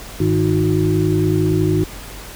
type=tone cluster; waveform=sine; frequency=102.4 / 156.7 / 314.1 / 364.9 Hz; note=G#2 / D#3 / D#4 / F#4; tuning=-24 / +13 / +16 / -24 cents; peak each=-19 dBFS; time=0.2-1.84 s; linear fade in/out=5 ms; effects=added 47 Hz sine -34 dBFS peak until 2.35 s + pink hiss -35 dBFS RMS until 2.35 s